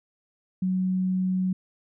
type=tone; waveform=sine; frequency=185.7 Hz; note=F#3; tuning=7 cents sharp; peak=-22 dBFS; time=0.62-1.53 s; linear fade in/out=5 ms; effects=none